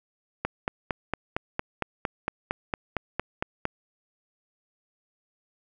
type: click train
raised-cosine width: 0.5 ms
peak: -11 dBFS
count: 15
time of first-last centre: 0.45-3.654 s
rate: 4.37 Hz
effects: none